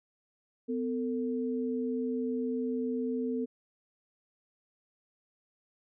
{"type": "tone pair together", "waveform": "sine", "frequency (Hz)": [251.7, 449.1], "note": ["B3", "A4"], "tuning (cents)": [33, 35], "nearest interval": "minor seventh", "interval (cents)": 1002, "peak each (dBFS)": [-31, -34], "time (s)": [0.68, 3.46], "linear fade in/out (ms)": 20, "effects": []}